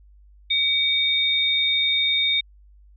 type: tone pair together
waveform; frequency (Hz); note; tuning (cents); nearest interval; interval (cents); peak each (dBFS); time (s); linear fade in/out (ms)
sine; 2273 / 3676; C#7 / A#7; +43 / -25; minor sixth; 832; -24 / -19; 0.5-2.41; 10
effects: added 50 Hz sine -48 dBFS peak until 2.96 s